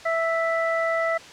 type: harmonic tone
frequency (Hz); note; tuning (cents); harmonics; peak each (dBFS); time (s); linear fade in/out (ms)
659.3; E5; 0; 1 / 2 / 3; -23 / -28 / -27; 0.05-1.18; 10
effects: white hiss -43 dBFS RMS until 1.32 s + low-pass 5000 Hz 12 dB/octave